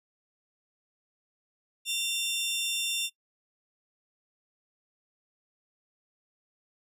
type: tone pair together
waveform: sawtooth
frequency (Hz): 2756 / 3572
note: F7 / A7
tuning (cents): -24 / +25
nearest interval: major third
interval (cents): 449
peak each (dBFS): -28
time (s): 1.85-3.1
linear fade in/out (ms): 50
effects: noise-tail reverb RT60 0.1 s tail -20 dB re dry + resampled to 32000 Hz